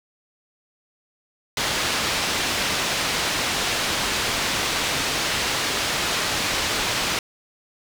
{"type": "low-pass noise", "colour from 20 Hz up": "white", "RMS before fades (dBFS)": -24, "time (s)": [1.57, 7.19], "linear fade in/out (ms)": 2, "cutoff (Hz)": 4600, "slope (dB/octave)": 12, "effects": []}